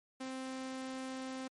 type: tone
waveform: sawtooth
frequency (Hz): 261.6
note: C4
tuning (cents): 0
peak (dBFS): -36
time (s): 0.2-1.48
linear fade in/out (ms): 10
effects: MP3 48 kbps